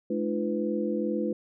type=tone cluster; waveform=sine; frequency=213.7 / 300.8 / 343.1 / 499.1 Hz; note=G#3 / D4 / F4 / B4; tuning=+50 / +42 / -31 / +18 cents; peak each=-30 / -33 / -31 / -32 dBFS; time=0.1-1.33 s; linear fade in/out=5 ms; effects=none